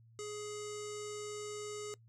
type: tone with low-pass filter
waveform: square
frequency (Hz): 418.5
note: G#4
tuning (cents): +13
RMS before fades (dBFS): -43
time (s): 0.19-1.94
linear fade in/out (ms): 0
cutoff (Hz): 7300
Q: 5.6
effects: noise-tail reverb RT60 0.1 s tail -21 dB re dry + added 114 Hz sine -59 dBFS peak until 2.08 s